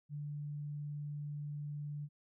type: tone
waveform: sine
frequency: 146.83 Hz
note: D3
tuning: in tune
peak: -39 dBFS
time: 0.09-2.09 s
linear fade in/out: 50 ms
effects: none